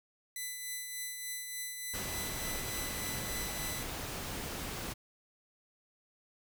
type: tone with tremolo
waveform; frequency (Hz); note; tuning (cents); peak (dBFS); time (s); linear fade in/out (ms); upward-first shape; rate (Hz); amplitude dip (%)
5% pulse; 2000; B6; +21; -26; 0.36-3.83; 2; triangle; 3.4; 45
type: noise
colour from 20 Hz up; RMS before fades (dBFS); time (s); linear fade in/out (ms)
pink; -40; 1.93-4.94; 20
effects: none